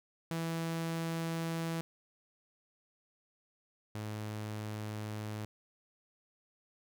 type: tone pair in turn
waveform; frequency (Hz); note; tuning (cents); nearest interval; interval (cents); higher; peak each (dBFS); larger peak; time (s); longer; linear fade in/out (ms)
sawtooth; 164.81 / 106.66; E3 / G#2; 0 / +47; minor sixth; 753; first; -30 / -34; first; 0.31-1.81 / 3.95-5.45; neither; 0
effects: none